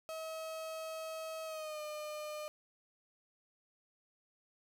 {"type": "tone with pitch glide", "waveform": "35% pulse", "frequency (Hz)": [640, 605.1], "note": ["D#5", "D#5"], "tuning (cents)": [49, -48], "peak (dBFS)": -39, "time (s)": [0.09, 2.48], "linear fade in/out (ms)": 0, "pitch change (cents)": -97, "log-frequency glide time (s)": [1.45, 1.81], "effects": []}